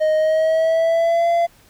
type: tone with pitch glide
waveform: triangle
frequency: 622 to 682.2 Hz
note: D#5 to F5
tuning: -1 to -41 cents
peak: -12 dBFS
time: 0-1.47 s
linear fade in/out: 20 ms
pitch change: +160 cents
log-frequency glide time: 0.16-1.29 s
effects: pink hiss -52 dBFS RMS until 1.69 s